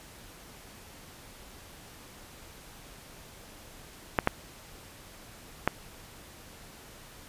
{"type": "clicks", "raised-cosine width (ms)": 0.5, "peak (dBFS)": -7, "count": 3, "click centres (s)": [4.188, 4.274, 5.676], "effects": ["pink hiss -50 dBFS RMS until 7.28 s", "resampled to 32000 Hz"]}